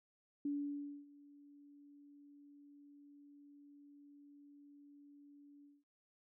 sine tone with ADSR envelope, 287.2 Hz, D4, 39 cents flat, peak -35 dBFS, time 0.45-5.84 s, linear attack 4 ms, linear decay 600 ms, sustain -23 dB, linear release 200 ms, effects none

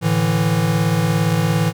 square chord, A suspended fourth, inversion none, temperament equal with one note detuned, 110 / 147.43 / 164.81 Hz, A2 / D3 / E3, 0 / +7 / 0 cents, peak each -21 / -23 / -18 dBFS, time 0.01-1.73 s, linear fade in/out 50 ms, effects none

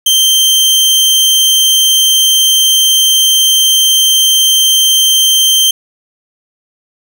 sawtooth tone, 3138 Hz, G7, 1 cent sharp, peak -3 dBFS, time 0.06-5.71 s, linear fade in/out 5 ms, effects none

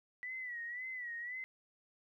sine tone with vibrato, 1958 Hz, B6, 15 cents flat, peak -40 dBFS, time 0.23-1.44 s, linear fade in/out 0 ms, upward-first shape sine, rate 1.9 Hz, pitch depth 87 cents each way, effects 13-bit

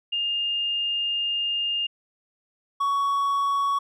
sine / triangle tone pair in turn, 2820 / 1119.1 Hz, F7 / C#6, +16 / +16 cents, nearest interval octave + major third, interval 1600 cents, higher first, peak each -23 / -19 dBFS, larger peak second, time 0.12-1.87 / 2.8-3.79 s, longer first, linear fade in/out 10 ms, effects none

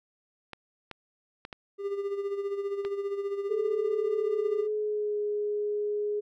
clicks, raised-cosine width 0.3 ms, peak -23 dBFS, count 5, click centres 0.533 / 0.913 / 1.451 / 1.528 / 2.85 s
triangle tone with tremolo, 400 Hz, G4, 35 cents sharp, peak -25 dBFS, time 1.78-4.68 s, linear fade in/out 50 ms, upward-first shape sine, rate 15 Hz, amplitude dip 60%
sine tone with pitch glide, 435.7 to 416.3 Hz, A4 to G#4, -17 to +4 cents, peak -27 dBFS, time 3.49-6.21 s, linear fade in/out 20 ms, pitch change -79 cents, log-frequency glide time 4.21-5.18 s
effects none

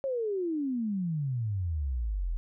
sine exponential sweep, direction down, 556 to 38.89 Hz, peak -28 dBFS, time 0.04-2.37 s, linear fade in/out 0 ms, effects none

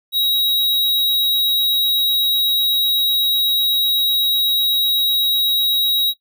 square tone, 3827 Hz, A#7, 45 cents sharp, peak -15 dBFS, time 0.12-6.14 s, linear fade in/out 50 ms, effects noise-tail reverb RT60 0.1 s tail -18 dB re dry

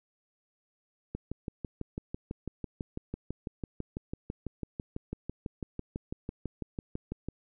click train, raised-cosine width 3 ms, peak -22 dBFS, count 38, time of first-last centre 1.15-7.286 s, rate 6.03 Hz, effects none

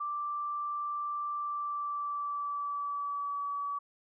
sine tone with pitch glide, 1174.7 to 1142.6 Hz, D6 to D6, 0 to -48 cents, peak -32 dBFS, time 0-3.79 s, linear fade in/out 10 ms, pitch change -48 cents, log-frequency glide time 1.35-3.43 s, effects none

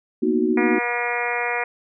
sine chord, B major seventh, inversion third, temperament equal, 233.1 / 246.9 / 311.1 / 370 Hz, A#3 / B3 / D#4 / F#4, 0 / 0 / 0 / 0 cents, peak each -23 / -25 / -22 / -21 dBFS, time 0.22-0.79 s, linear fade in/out 10 ms
harmonic tone, 240.4 Hz, B3, 46 cents flat, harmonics 2 / 3 / 4 / 5 / 6 / 7 / 8 / 9 / 10, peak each -29 / -29 / -30 / -34 / -32 / -33 / -28 / -29 / -30 dBFS, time 0.57-1.64 s, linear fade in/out 5 ms
effects none

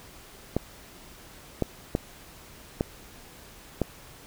clicks, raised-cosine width 2 ms, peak -10 dBFS, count 5, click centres 0.566 / 1.623 / 1.951 / 2.809 / 3.817 s, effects pink hiss -49 dBFS RMS until 4.26 s

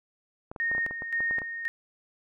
clicks, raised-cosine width 1 ms, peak -25 dBFS, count 12, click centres 0.515 / 0.562 / 0.715 / 0.75 / 0.781 / 0.864 / 0.91 / 1.021 / 1.205 / 1.31 / 1.384 / 1.418 s
sine tone with tremolo, 1848 Hz, A#6, 16 cents flat, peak -25 dBFS, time 0.6-1.68 s, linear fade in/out 0 ms, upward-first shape square, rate 1.9 Hz, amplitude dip 60%
effects none

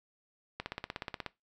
click train, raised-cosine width 0.3 ms, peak -20 dBFS, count 12, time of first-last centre 0.6-1.263 s, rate 16.6 Hz, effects noise-tail reverb RT60 0.2 s tail -19 dB re dry

